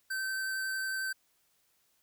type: tone with vibrato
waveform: square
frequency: 1546 Hz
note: G6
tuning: 24 cents flat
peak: -33 dBFS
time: 0.1-1.13 s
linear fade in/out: 10 ms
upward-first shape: sine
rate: 11 Hz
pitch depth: 8 cents each way
effects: white hiss -72 dBFS RMS until 2.02 s